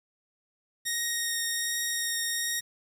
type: tone with vibrato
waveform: 10% pulse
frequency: 1864.7 Hz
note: A#6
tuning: in tune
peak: -19 dBFS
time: 0.85-2.61 s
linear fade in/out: 20 ms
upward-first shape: triangle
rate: 1.3 Hz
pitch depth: 11 cents each way
effects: 9-bit